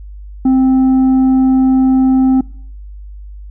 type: tone with tanh clipping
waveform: triangle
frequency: 261.6 Hz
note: C4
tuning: in tune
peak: -8 dBFS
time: 0.45-2.41 s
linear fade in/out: 5 ms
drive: 9 dB
effects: noise-tail reverb RT60 0.6 s tail -24 dB re dry + added 50 Hz sine -28 dBFS peak until 3.5 s